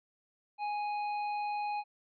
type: tone with hard clipping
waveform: sine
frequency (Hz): 830.6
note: G#5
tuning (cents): 0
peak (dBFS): -34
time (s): 0.58-1.84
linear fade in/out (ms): 50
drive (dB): 8
effects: resampled to 11025 Hz